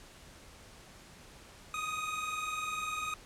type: tone pair together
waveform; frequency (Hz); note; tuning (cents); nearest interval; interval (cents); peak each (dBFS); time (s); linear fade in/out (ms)
25% pulse; 1232.9 / 1253; D#6 / D#6; -16 / +12; unison; 28; -36 / -32; 1.74-3.14; 2
effects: pink hiss -54 dBFS RMS until 3.25 s + low-pass 10000 Hz 12 dB/octave